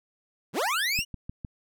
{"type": "linear sweep", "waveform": "25% pulse", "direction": "up", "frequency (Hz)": [102.8, 2960], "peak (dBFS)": -21, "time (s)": [0.53, 1.05], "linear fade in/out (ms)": 50}
{"type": "click train", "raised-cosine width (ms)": 5, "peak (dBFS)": -23, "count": 4, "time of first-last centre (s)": [0.99, 1.448], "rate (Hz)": 6.55}
{"effects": []}